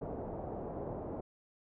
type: low-pass noise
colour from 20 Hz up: white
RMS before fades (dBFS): -41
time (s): 0.01-1.21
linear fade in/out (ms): 10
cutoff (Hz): 690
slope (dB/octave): 24
effects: none